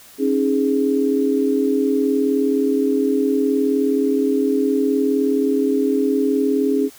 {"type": "chord", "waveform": "sine", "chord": "C# suspended second", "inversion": "none", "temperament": "equal with one note detuned", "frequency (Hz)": [271.8, 311.1, 415.3], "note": ["C#4", "D#4", "G#4"], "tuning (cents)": [-34, 0, 0], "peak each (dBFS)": [-18, -23, -19], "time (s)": [0.18, 6.9], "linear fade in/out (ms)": 50, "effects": ["white hiss -45 dBFS RMS until 6.98 s"]}